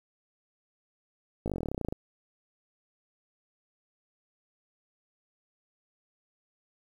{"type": "slowing click train", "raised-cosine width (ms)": 2, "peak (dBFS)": -19, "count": 18, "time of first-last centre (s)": [1.46, 1.925], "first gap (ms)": 18, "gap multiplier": 1.05, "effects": ["9-bit"]}